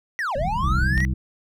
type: linear two-way sweep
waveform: triangle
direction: down then up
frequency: 1975.5 to 522 to 1975.5 Hz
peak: -21 dBFS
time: 0.19-1.05 s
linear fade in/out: 0 ms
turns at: 0.36 s
type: low-pass noise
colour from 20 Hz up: pink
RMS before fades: -27 dBFS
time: 0.35-1.05 s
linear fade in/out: 10 ms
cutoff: 220 Hz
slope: 48 dB/octave
type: harmonic tone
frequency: 64.2 Hz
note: C2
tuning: 32 cents flat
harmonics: 1 / 2 / 3 / 5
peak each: -22 / -26 / -29 / -37 dBFS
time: 0.63-1.14 s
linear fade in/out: 5 ms
type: clicks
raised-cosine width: 0.2 ms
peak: -17 dBFS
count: 2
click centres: 0.978 / 1.004 s
effects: none